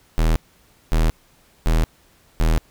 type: tone bursts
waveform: square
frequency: 40.06 Hz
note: E1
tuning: 49 cents flat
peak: -15 dBFS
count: 4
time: 0.18-2.58 s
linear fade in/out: 0 ms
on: 180 ms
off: 560 ms
effects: pink hiss -56 dBFS RMS until 2.7 s